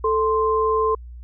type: tone pair together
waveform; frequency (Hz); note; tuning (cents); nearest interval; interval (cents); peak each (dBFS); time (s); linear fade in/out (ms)
sine; 440 / 1045.7; A4 / C6; 0 / -1; octave + minor third; 1499; -19 / -20; 0.04-0.95; 5
effects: added 60 Hz sine -35 dBFS peak until 1.23 s